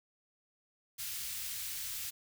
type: band-stop noise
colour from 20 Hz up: white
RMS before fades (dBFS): -40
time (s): 0.98-2.11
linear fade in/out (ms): 20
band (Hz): 100 to 2100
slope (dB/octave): 12
effects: none